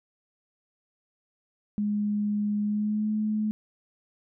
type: tone with pitch glide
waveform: sine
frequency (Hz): 207.7 to 214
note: G#3 to A3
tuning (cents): 0 to -48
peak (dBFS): -24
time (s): 1.78-3.51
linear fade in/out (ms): 0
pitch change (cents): +52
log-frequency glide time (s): 2.62-3.1
effects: none